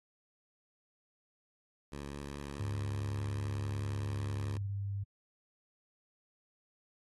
10% pulse tone with vibrato, 71 Hz, C#2, 42 cents sharp, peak -33 dBFS, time 1.92-4.58 s, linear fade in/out 5 ms, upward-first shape square, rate 4.8 Hz, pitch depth 13 cents each way
sine tone with pitch glide, 100.7 to 99.66 Hz, G2 to G2, +47 to +29 cents, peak -34 dBFS, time 2.59-5.04 s, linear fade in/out 10 ms, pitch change -18 cents, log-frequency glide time 3.81-4.77 s
effects AAC 32 kbps

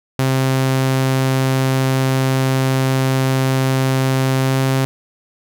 sawtooth tone with pitch glide, 132.2 to 133.12 Hz, C3 to C3, +18 to +30 cents, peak -10 dBFS, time 0.19-4.85 s, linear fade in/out 0 ms, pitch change +12 cents, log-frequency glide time 4.4-4.55 s, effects none

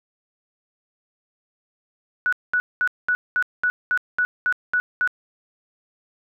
sine tone bursts, 1475 Hz, F#6, 6 cents flat, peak -17 dBFS, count 11, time 2.26-5.075 s, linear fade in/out 0 ms, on 65 ms, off 210 ms, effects none

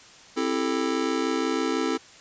square chord, A minor seventh, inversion first, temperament just, 264 / 330 / 396 / 440 Hz, C4 / E4 / G4 / A4, +16 / +2 / +18 / 0 cents, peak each -29 / -29 / -34 / -30 dBFS, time 0.36-1.98 s, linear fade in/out 20 ms, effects white hiss -49 dBFS RMS until 2.2 s + resampled to 16000 Hz

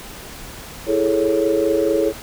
sine chord, A major seventh, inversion second, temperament equal, 329.6 / 415.3 / 440 / 554.4 Hz, E4 / G#4 / A4 / C#5, 0 / 0 / 0 / 0 cents, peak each -20 dBFS, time 0.86-2.13 s, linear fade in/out 50 ms, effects tanh soft clip ceiling -6 dBFS + pink hiss -36 dBFS RMS until 2.22 s

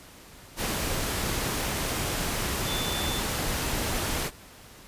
sine tone in noise, 3520 Hz, A7, in tune, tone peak -33 dBFS, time 2.64-3.22 s, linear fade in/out 50 ms, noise pink, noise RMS -29 dBFS, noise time 0.56-4.31 s, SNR -7 dB, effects pink hiss -49 dBFS RMS until 4.87 s + resampled to 32000 Hz

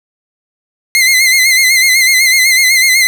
sawtooth tone with vibrato, 2083 Hz, C7, 8 cents flat, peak -3 dBFS, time 0.95-3.07 s, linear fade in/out 0 ms, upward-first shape sine, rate 8 Hz, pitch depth 63 cents each way, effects none

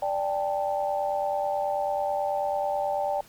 sine chord, D suspended fourth, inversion none, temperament equal with one note detuned, 587.3 / 790.8 / 880 Hz, D5 / G5 / A5, 0 / +15 / 0 cents, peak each -28 / -28 / -33 dBFS, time 0.02-3.21 s, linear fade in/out 5 ms, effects pink hiss -53 dBFS RMS until 3.28 s

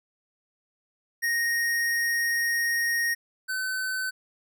square tone pair in turn, 1864.7 / 1520.8 Hz, A#6 / F#6, 0 / +47 cents, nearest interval major third, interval 353 cents, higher first, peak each -24 / -28 dBFS, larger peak first, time 1.22-3.15 / 3.48-4.11 s, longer first, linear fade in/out 20 ms, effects none

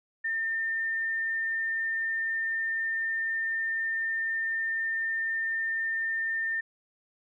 sine tone, 1806 Hz, A6, 45 cents sharp, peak -27 dBFS, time 0.24-6.61 s, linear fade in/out 10 ms, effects none

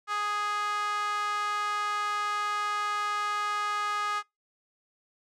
sawtooth tone with high-pass filter, 415.3 Hz, G#4, in tune, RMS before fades -30 dBFS, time 0.07-4.23 s, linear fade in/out 50 ms, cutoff 1200 Hz, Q 4.1, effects noise-tail reverb RT60 0.2 s tail -26 dB re dry + low-pass 7000 Hz 12 dB/octave

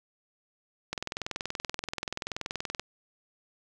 click train, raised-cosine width 0.2 ms, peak -15 dBFS, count 40, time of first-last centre 0.93-2.796 s, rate 20.9 Hz, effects none

